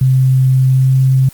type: tone with pitch glide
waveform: sine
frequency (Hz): 130.81 to 131.95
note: C3 to C3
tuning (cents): 0 to +15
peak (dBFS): -7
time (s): 0.01-1.29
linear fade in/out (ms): 5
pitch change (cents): +15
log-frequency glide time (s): 0.69-0.96
effects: white hiss -39 dBFS RMS until 1.33 s + Opus 24 kbps